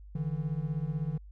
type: beating tone pair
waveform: triangle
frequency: 145.7 / 161.7 Hz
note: D3 / E3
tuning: -13 / -33 cents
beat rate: 16 Hz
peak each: -31 dBFS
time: 0.15-1.18 s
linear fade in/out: 5 ms
effects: added 50 Hz sine -46 dBFS peak until 1.31 s